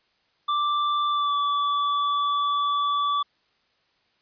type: tone with pitch glide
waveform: square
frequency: 1174.7 to 1152.5 Hz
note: D6 to D6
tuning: 0 to -33 cents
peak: -22 dBFS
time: 0.48-3.23 s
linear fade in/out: 10 ms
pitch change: -33 cents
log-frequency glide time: 1.1-1.36 s
effects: white hiss -67 dBFS RMS until 4.21 s + resampled to 11025 Hz